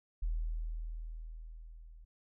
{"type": "tone with level ramp", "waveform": "sine", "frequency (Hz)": 40.26, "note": "E1", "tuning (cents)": -40, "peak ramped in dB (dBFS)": [-30, -51], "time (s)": [0.22, 2.05], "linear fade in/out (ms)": 10, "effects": []}